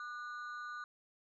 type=ring-modulated tone; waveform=triangle; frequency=1337 Hz; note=E6; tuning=24 cents sharp; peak=-37 dBFS; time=0-0.84 s; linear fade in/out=2 ms; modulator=132 Hz; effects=resampled to 16000 Hz